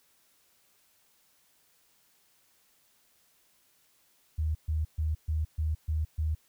sine tone bursts, 77.9 Hz, D#2, 3 cents sharp, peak -26 dBFS, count 7, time 4.38-6.35 s, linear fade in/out 10 ms, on 170 ms, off 130 ms, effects white hiss -67 dBFS RMS until 6.48 s

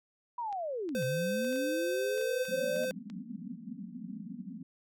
sine linear two-way sweep, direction down then up, 987.8 to 124.9 to 616 Hz, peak -33 dBFS, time 0.38-2.85 s, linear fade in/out 5 ms, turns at 1.04 s
clicks, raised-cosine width 0.2 ms, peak -34 dBFS, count 12, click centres 0.527 / 0.891 / 1.025 / 1.447 / 1.527 / 1.56 / 2.179 / 2.213 / 2.453 / 2.762 / 2.835 / 3.1 s
square tone, 515 Hz, C5, 28 cents flat, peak -32 dBFS, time 0.95-2.91 s, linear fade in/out 0 ms
white band-pass noise, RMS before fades -43 dBFS, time 2.48-4.63 s, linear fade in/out 5 ms, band 170 to 260 Hz, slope 96 dB/octave
effects none

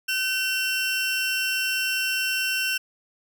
30% pulse tone pair together, 1527.1 / 2725 Hz, G6 / F7, -46 / -43 cents, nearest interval minor seventh, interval 1003 cents, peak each -25 / -22 dBFS, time 0.08-2.78 s, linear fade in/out 10 ms, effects none

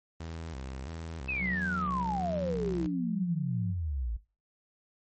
sawtooth tone with vibrato, 73.42 Hz, D2, in tune, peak -34 dBFS, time 0.2-2.87 s, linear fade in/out 5 ms, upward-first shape square, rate 1.5 Hz, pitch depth 190 cents each way
sine exponential sweep, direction down, 2637 to 52 Hz, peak -30 dBFS, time 1.28-4.17 s, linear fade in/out 10 ms
sine tone with pitch glide, 185 to 176.14 Hz, F#3 to F3, 0 to +15 cents, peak -31 dBFS, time 1.38-3.75 s, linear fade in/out 50 ms, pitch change -85 cents, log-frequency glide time 1.61-2.72 s
effects noise-tail reverb RT60 0.3 s tail -18 dB re dry + MP3 32 kbps

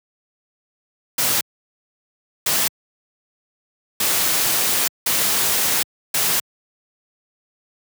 white noise bursts at uneven times, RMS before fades -19 dBFS, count 5, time 1.18-1.41 / 2.46-2.68 / 4-4.88 / 5.06-5.83 / 6.14-6.4 s, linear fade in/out 5 ms, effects high-pass 100 Hz 12 dB/octave

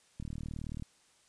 click train, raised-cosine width 5 ms, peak -28 dBFS, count 25, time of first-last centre 0.2-0.823 s, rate 38.5 Hz, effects white hiss -66 dBFS RMS until 1.28 s + resampled to 22050 Hz

